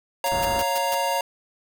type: chord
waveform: square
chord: Bb minor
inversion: first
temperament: equal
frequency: 554.4 / 698.5 / 932.3 Hz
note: Db5 / F5 / Bb5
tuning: 0 / 0 / 0 cents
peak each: -28 / -29 / -25 dBFS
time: 0.24-1.21 s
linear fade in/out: 2 ms
type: noise bursts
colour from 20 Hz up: white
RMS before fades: -31 dBFS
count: 5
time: 0.26-0.945 s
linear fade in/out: 0 ms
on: 25 ms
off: 140 ms
type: low-pass noise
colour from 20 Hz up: pink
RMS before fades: -32 dBFS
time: 0.31-0.63 s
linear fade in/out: 10 ms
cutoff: 1800 Hz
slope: 96 dB/octave
effects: none